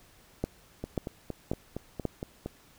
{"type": "two click trains", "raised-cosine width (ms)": 2, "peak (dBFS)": [-15, -21], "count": [4, 8], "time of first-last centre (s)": [[0.44, 2.053], [0.84, 2.46]], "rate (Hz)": [1.86, 4.32], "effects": ["pink hiss -59 dBFS RMS until 2.78 s"]}